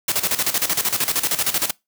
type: noise with tremolo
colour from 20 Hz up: white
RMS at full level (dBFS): -19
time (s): 0.08-1.71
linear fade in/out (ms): 5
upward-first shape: square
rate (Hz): 13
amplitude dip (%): 75
effects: noise-tail reverb RT60 0.2 s tail -23 dB re dry + high-pass 80 Hz 12 dB/octave